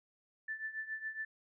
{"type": "tone with tremolo", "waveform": "sine", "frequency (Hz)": 1760, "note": "A6", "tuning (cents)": 0, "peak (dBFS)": -35, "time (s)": [0.48, 1.25], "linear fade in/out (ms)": 5, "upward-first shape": "triangle", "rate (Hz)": 7.2, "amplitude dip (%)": 85, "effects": []}